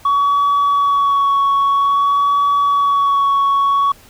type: tone with vibrato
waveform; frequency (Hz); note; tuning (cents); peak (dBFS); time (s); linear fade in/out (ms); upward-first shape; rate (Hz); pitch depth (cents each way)
sine; 1125; C#6; +25; -9; 0.05-3.92; 5; sine; 0.51; 18
effects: tanh soft clip ceiling -10 dBFS + pink hiss -45 dBFS RMS until 4.09 s